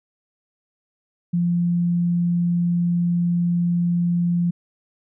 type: tone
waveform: sine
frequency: 173.4 Hz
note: F3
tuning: 12 cents flat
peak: -17 dBFS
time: 1.33-4.51 s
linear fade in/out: 10 ms
effects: none